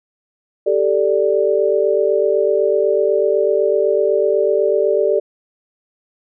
sine chord, G suspended second, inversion none, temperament equal, 392 / 440 / 587.3 Hz, G4 / A4 / D5, 0 / 0 / 0 cents, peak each -17 dBFS, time 0.66-5.2 s, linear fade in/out 10 ms, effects none

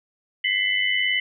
sine tone cluster, 1992 / 2091 / 2993 Hz, B6 / C7 / F#7, +14 / -2 / +19 cents, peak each -24 dBFS, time 0.44-1.2 s, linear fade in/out 5 ms, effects none

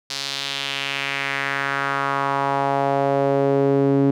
sawtooth tone with band-pass filter sweep, 138.59 Hz, C#3, in tune, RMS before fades -21 dBFS, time 0.1-4.11 s, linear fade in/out 5 ms, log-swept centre 4700 to 310 Hz, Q 2.3, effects none

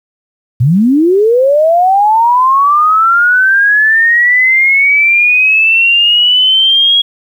sine linear sweep, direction up, 110 to 3322 Hz, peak -5 dBFS, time 0.6-7.02 s, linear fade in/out 10 ms, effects 7-bit

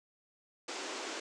pink band-pass noise, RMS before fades -41 dBFS, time 0.68-1.2 s, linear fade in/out 5 ms, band 280 to 7800 Hz, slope 48 dB/octave, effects none

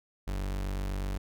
40% pulse tone, 48.09 Hz, G1, 32 cents flat, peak -30 dBFS, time 0.27-1.18 s, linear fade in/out 10 ms, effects none

